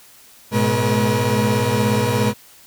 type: tone cluster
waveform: 30% pulse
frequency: 106.7 / 123.7 / 211.1 / 480.2 Hz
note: G#2 / B2 / G#3 / B4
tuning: +47 / +3 / +29 / -49 cents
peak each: -19 dBFS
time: 0.51-2.34 s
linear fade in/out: 50 ms
effects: white hiss -47 dBFS RMS until 2.66 s